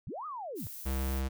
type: linear two-way sweep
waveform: sine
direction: up then down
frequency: 65 to 1281 to 65 Hz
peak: -37 dBFS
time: 0.07-0.67 s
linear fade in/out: 0 ms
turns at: 0.26 s
type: noise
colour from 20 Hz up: violet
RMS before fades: -44 dBFS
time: 0.55-1.23 s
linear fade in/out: 50 ms
type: tone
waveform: square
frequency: 66.4 Hz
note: C2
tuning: 26 cents sharp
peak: -31 dBFS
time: 0.85-1.29 s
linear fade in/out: 20 ms
effects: none